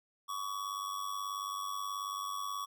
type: tone with amplitude modulation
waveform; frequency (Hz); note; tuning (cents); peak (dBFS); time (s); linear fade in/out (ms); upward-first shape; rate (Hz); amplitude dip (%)
square; 1128; C#6; +30; -34; 0.28-2.66; 20; sine; 98.5; 65
effects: none